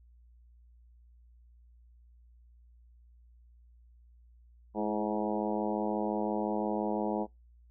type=harmonic tone with a mistuned harmonic; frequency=105.8 Hz; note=G#2; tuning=33 cents sharp; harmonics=2 / 3 / 4 / 5 / 6 / 7 / 8 / 9; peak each=-34 / -36 / -37 / -38 / -39 / -39 / -40 / -41 dBFS; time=4.74-7.27 s; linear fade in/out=50 ms; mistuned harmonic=3; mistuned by=+47 cents; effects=noise-tail reverb RT60 0.2 s tail -25 dB re dry + added 59 Hz sine -56 dBFS peak until 7.7 s